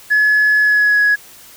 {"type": "tone with pitch glide", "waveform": "sine", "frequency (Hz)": [1703, 1674.7], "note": ["G#6", "G#6"], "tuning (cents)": [43, 14], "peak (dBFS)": -8, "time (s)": [0.1, 1.16], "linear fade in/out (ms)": 20, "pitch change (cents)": -29, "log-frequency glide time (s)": [0.6, 1], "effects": ["tanh soft clip ceiling -7 dBFS", "white hiss -41 dBFS RMS until 1.56 s"]}